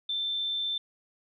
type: tone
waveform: sine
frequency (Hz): 3552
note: A7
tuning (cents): +16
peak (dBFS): -28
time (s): 0.09-0.78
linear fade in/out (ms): 5
effects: none